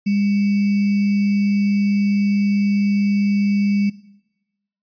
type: tone with sample-and-hold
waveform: sine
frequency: 202.3 Hz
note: G#3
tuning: 45 cents flat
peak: -15 dBFS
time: 0.06-3.9 s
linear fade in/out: 10 ms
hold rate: 2450 Hz
effects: noise-tail reverb RT60 1.0 s tail -20 dB re dry + resampled to 11025 Hz